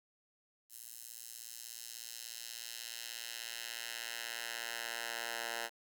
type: tone with high-pass filter sweep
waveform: 10% pulse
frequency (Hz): 116.54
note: A#2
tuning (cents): 0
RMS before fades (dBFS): -44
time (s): 0.69-5.7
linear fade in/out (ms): 50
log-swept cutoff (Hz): 9300 to 990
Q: 0.84
effects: 10-bit